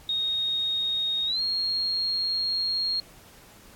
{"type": "tone with pitch glide", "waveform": "sine", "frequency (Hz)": [3729, 4259], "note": ["A#7", "C8"], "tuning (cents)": [0, 30], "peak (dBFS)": -24, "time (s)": [0.09, 3], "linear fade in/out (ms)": 2, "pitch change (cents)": 230, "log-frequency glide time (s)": [1.26, 1.41], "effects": ["pink hiss -52 dBFS RMS until 3.75 s", "AAC 64 kbps"]}